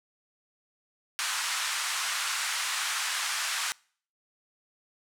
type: band-pass noise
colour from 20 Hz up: pink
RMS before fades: -31 dBFS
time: 1.19-3.72 s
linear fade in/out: 0 ms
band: 1100 to 10000 Hz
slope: 24 dB/octave
effects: noise-tail reverb RT60 0.5 s tail -25 dB re dry